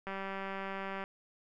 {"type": "click train", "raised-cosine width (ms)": 0.5, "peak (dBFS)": -25, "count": 189, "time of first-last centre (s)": [0.07, 1.039], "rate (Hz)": 194, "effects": []}